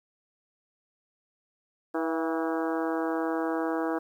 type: harmonic tone with a mistuned harmonic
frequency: 161.9 Hz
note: E3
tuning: 31 cents flat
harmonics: 2 / 3 / 4 / 5 / 6 / 7 / 8 / 9 / 10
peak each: -29 / -33 / -35 / -37 / -39 / -40 / -41 / -42 / -43 dBFS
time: 1.94-3.99 s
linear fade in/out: 10 ms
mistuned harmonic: 4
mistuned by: +46 cents
effects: 10-bit